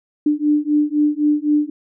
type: beating tone pair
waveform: sine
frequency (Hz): 295.7 / 299.6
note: D4 / D4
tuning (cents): +12 / +35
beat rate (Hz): 3.9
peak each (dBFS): -17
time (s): 0.26-1.7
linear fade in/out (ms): 5
effects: none